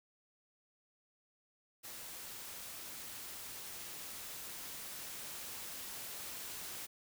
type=noise with level ramp; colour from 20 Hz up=white; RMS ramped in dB=-48 to -45 dBFS; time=1.83-6.87 s; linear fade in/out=20 ms; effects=none